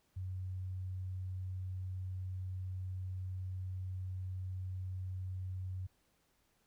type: tone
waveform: sine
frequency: 92.9 Hz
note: F#2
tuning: 7 cents sharp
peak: -38 dBFS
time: 0.16-5.87 s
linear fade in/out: 10 ms
effects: pink hiss -75 dBFS RMS until 6.66 s